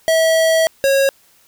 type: tone pair in turn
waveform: square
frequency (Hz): 648 / 547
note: E5 / C#5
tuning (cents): -30 / -23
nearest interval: minor third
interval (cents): 293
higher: first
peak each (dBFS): -12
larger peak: neither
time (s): 0.08-0.67 / 0.84-1.09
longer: first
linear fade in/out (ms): 0
effects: white hiss -53 dBFS RMS until 1.47 s